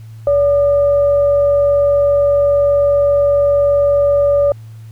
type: tone with frequency modulation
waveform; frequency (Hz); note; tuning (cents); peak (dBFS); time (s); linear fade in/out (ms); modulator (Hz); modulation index
sine; 571; D5; -49; -9; 0.27-4.52; 2; 637; 0.21
effects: added 111 Hz sine -31 dBFS peak until 4.91 s + pink hiss -52 dBFS RMS until 4.91 s